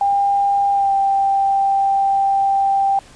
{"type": "tone with pitch glide", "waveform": "sine", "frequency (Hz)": [800, 786.7], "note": ["G5", "G5"], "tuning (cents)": [35, 6], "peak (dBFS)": -13, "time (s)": [0.01, 2.99], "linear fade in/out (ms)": 2, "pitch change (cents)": -29, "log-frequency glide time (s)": [0.73, 0.91], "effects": ["pink hiss -45 dBFS RMS until 3.15 s", "resampled to 22050 Hz"]}